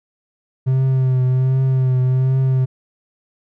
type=tone with vibrato; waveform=triangle; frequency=130 Hz; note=C3; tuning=11 cents flat; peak=-11 dBFS; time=0.66-2.66 s; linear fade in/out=20 ms; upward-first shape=triangle; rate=1.3 Hz; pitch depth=38 cents each way; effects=none